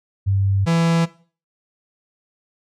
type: tone pair in turn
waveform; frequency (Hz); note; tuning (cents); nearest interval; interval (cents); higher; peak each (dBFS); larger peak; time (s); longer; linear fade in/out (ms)
sine / 45% pulse; 98 / 166.59; G2 / E3; 0 / +19; major sixth; 919; second; -15; neither; 0.26-0.66 / 0.66-1.06; neither; 20
effects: noise-tail reverb RT60 0.4 s tail -18 dB re dry + low-pass 7000 Hz 12 dB/octave